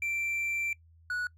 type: tone pair in turn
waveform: triangle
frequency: 2349 / 1467.9 Hz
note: D7 / F#6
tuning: 0 / -14 cents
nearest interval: minor sixth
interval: 814 cents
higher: first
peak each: -28 dBFS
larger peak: neither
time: 0.02-0.73 / 1.1-1.27 s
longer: first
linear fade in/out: 2 ms
effects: noise-tail reverb RT60 0.1 s tail -23 dB re dry + added 82 Hz sine -56 dBFS peak until 1.37 s